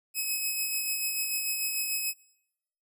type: tone with tremolo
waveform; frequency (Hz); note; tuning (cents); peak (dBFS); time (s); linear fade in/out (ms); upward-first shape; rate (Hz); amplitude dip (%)
5% pulse; 2558; D#7; +47; -18; 0.14-2.14; 50; sine; 6.8; 35
effects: noise-tail reverb RT60 0.9 s tail -26 dB re dry